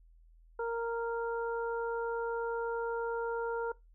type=harmonic tone; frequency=464.2 Hz; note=A#4; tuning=7 cents flat; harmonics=1 / 2 / 3; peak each=-33 / -39 / -41 dBFS; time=0.59-3.72 s; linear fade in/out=5 ms; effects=noise-tail reverb RT60 0.2 s tail -21 dB re dry + added 41 Hz sine -57 dBFS peak until 3.94 s